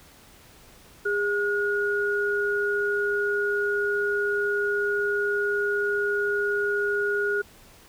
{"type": "tone pair together", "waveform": "sine", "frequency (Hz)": [408, 1443], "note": ["G#4", "F#6"], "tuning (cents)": [-31, -44], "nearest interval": "octave + minor seventh", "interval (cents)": 2187, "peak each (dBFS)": -25, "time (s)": [1.05, 7.42], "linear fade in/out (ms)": 10, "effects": ["pink hiss -52 dBFS RMS until 7.88 s"]}